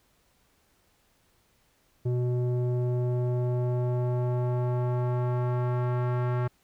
square tone with low-pass filter sweep, 123.47 Hz, B2, in tune, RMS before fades -27 dBFS, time 2.05-6.48 s, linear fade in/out 10 ms, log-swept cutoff 400 to 1400 Hz, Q 1.3, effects pink hiss -67 dBFS RMS until 6.63 s

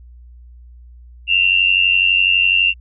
sine tone pair together, 2702 / 2794 Hz, E7 / F7, +42 / 0 cents, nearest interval minor second, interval 58 cents, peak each -14 dBFS, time 1.27-2.74 s, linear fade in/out 50 ms, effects added 60 Hz sine -38 dBFS peak until 2.8 s

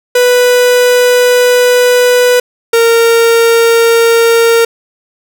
45% pulse tone pair in turn, 493.9 / 461.6 Hz, B4 / A#4, 0 / -17 cents, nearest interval minor second, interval 117 cents, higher first, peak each -5 dBFS, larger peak neither, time 0.15-2.4 / 2.73-4.65 s, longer first, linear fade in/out 5 ms, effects none

